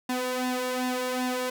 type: tone with flanger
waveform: sawtooth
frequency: 252.5 Hz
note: B3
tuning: 39 cents sharp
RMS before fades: -29 dBFS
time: 0.09-1.5 s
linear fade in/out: 5 ms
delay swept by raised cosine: 1.1 to 2.2 ms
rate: 2.6 Hz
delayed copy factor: +0.7
effects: none